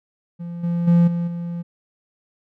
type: tone with level steps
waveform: triangle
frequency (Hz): 171.7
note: F3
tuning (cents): -29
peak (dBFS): -26 / -17 / -9 / -18 / -23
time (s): 0.39-1.63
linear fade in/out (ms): 20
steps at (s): 0.63 / 0.87 / 1.07 / 1.27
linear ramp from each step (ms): 10
effects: none